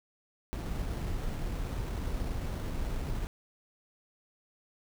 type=noise with sample-and-hold; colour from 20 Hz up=brown; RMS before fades=-34 dBFS; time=0.53-3.27 s; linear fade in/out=0 ms; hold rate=4900 Hz; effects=none